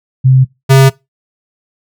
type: tone pair in turn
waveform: sine / square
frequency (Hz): 130.81 / 134.57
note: C3 / C3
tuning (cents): 0 / +49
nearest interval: unison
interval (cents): 49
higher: second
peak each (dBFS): -3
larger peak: neither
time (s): 0.24-0.45 / 0.69-0.9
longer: neither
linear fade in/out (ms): 20
effects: noise-tail reverb RT60 0.2 s tail -21 dB re dry